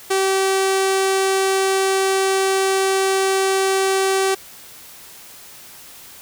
sawtooth tone with low-pass filter, 385 Hz, G4, 31 cents flat, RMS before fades -18 dBFS, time 0.1-4.35 s, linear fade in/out 10 ms, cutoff 9300 Hz, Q 1.8, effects white hiss -41 dBFS RMS until 6.21 s

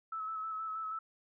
sine tone with vibrato, 1300 Hz, E6, 24 cents flat, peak -36 dBFS, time 0.12-0.99 s, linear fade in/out 5 ms, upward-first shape square, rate 6.3 Hz, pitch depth 21 cents each way, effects none

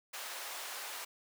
pink high-pass noise, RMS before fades -43 dBFS, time 0.13-1.05 s, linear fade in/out 10 ms, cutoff 720 Hz, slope 12 dB/octave, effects high-pass 400 Hz 12 dB/octave

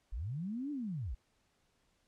sine linear two-way sweep, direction up then down, 38.89 to 300.7 to 41.88 Hz, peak -36 dBFS, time 0.12-1.15 s, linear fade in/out 10 ms, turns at 0.71 s, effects pink hiss -75 dBFS RMS until 2.07 s + low-pass 9000 Hz 12 dB/octave

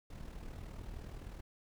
brown noise with amplitude modulation, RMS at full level -44 dBFS, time 0.1-1.41 s, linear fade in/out 5 ms, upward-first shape sine, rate 39.5 Hz, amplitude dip 55%, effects none

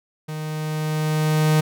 45% pulse tone with level ramp, 154.7 Hz, D#3, 10 cents flat, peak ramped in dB -28 to -14 dBFS, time 0.28-1.61 s, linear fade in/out 10 ms, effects none

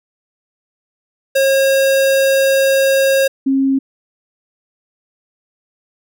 square / sine tone pair in turn, 541 / 269.7 Hz, C#5 / C#4, -42 / -47 cents, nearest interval octave, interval 1205 cents, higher first, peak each -11 dBFS, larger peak neither, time 1.35-3.28 / 3.46-3.79 s, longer first, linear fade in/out 10 ms, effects none

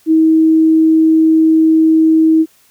sine tone, 319.3 Hz, D#4, 45 cents sharp, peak -6 dBFS, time 0.06-2.46 s, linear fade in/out 50 ms, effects white hiss -51 dBFS RMS until 2.7 s

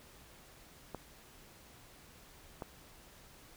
clicks, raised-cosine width 1 ms, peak -26 dBFS, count 2, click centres 0.947 / 2.622 s, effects pink hiss -58 dBFS RMS until 3.56 s

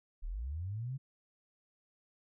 sine linear sweep, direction up, 30.87 to 138.59 Hz, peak -36 dBFS, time 0.22-0.98 s, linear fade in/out 20 ms, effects none

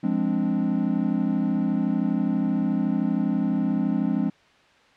triangle chord, D half-diminished seventh, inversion first, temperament equal, 174.61 / 207.7 / 261.6 / 293.7 Hz, F3 / Ab3 / C4 / D4, 0 / 0 / 0 / 0 cents, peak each -26 / -23 / -24 / -27 dBFS, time 0.03-4.3 s, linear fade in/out 10 ms, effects white hiss -56 dBFS RMS until 4.96 s + low-pass 3000 Hz 12 dB/octave

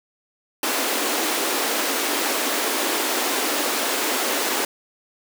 pink high-pass noise, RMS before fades -23 dBFS, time 0.63-4.65 s, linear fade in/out 2 ms, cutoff 260 Hz, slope 48 dB/octave, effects none

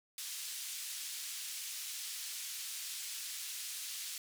white band-pass noise, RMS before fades -43 dBFS, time 0.18-4.18 s, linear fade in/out 2 ms, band 2700 to 10000 Hz, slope 12 dB/octave, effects none

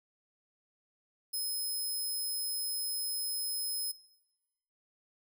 5% pulse tone, 5130 Hz, E8, 48 cents flat, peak -27 dBFS, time 1.33-3.92 s, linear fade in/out 10 ms, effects noise-tail reverb RT60 0.9 s tail -18 dB re dry

